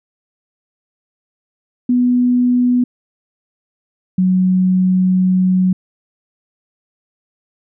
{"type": "tone pair in turn", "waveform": "sine", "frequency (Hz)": [246.9, 184.97], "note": ["B3", "F#3"], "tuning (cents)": [0, 0], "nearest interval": "perfect fourth", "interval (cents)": 500, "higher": "first", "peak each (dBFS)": [-10, -10], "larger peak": "neither", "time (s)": [[1.89, 2.84], [4.18, 5.73]], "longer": "second", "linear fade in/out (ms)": 5, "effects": []}